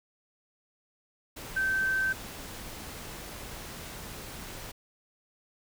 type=tone in noise; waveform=sine; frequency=1549 Hz; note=G6; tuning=21 cents flat; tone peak=-25 dBFS; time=1.56-2.13 s; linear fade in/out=10 ms; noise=pink; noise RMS=-42 dBFS; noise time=1.36-4.72 s; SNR=+14 dB; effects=none